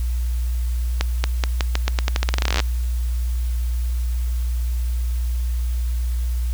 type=accelerating click train; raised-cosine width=0.2 ms; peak=-3 dBFS; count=24; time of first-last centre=1.01-2.602 s; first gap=230 ms; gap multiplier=0.86; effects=added 60 Hz sine -19 dBFS peak until 6.53 s + white hiss -43 dBFS RMS until 6.53 s